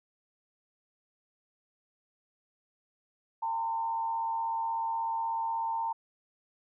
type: tone with frequency modulation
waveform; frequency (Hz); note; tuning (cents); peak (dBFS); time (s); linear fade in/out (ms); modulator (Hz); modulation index
sine; 910; A#5; -42; -29; 3.42-5.93; 10; 96.4; 0.52
effects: none